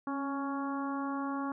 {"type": "harmonic tone with a mistuned harmonic", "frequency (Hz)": 278.6, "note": "C#4", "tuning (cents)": 9, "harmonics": [1, 2, 3, 4, 5, 6], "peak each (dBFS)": [-34, -45, -41, -39, -45, -53], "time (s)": [0.07, 1.52], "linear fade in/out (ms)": 2, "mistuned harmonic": 1, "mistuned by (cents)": -27, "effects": []}